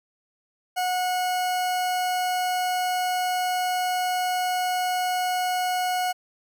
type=tone; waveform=40% pulse; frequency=730 Hz; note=F#5; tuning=24 cents flat; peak=-22 dBFS; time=0.76-6.13 s; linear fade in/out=20 ms; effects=none